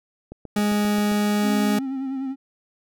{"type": "click train", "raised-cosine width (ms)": 2, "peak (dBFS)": -23, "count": 7, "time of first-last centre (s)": [0.32, 1.117], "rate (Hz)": 7.53}
{"type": "tone", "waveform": "40% pulse", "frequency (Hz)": 207.7, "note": "G#3", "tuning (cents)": 0, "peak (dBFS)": -18, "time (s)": [0.56, 1.79], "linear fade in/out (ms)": 5}
{"type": "tone with vibrato", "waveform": "triangle", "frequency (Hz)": 267.1, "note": "C4", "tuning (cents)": 36, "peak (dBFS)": -23, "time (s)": [1.41, 2.36], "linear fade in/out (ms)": 50, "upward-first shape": "sine", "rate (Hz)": 10, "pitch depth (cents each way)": 40}
{"effects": []}